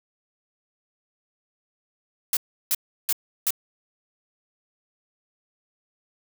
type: noise bursts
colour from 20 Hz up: blue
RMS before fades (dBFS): -22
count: 4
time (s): 2.33-3.506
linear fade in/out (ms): 2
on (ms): 39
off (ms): 340
effects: none